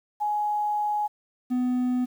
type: tone pair in turn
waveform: sine / triangle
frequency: 837 / 250 Hz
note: G#5 / B3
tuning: +13 / +21 cents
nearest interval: octave + major sixth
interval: 2092 cents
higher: first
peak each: -23 / -20 dBFS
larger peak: second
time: 0.2-1.08 / 1.5-2.06 s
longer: first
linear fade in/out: 20 ms
effects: 9-bit